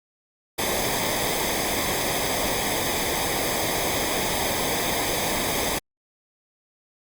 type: noise with comb filter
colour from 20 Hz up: pink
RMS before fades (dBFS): -25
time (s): 0.58-5.79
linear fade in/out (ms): 10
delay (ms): 0.71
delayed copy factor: -0.7
effects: Opus 48 kbps